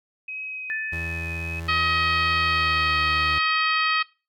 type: tone with vibrato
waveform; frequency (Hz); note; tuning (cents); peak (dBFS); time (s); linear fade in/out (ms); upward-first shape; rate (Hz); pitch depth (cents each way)
sine; 2531; D#7; +29; -30; 0.28-1.6; 5; triangle; 1.7; 11
type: tone with exponential decay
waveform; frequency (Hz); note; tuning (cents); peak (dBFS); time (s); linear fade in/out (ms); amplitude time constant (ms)
sine; 1760; A6; 0; -25; 0.7-2.36; 0; 360
type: tone with pitch glide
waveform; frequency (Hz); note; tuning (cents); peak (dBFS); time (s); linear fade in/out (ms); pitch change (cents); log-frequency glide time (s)
35% pulse; 83.1 to 77.09; E2 to D#2; +15 to -15; -29; 0.92-3.39; 10; -130; 2.45-3
type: harmonic tone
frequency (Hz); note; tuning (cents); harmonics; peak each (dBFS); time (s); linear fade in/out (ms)
633; D#5; +30; 2 / 3 / 4 / 5 / 6 / 7 / 8; -23 / -27 / -25 / -29 / -37 / -31 / -43; 1.68-4.03; 10
effects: noise-tail reverb RT60 0.3 s tail -21 dB re dry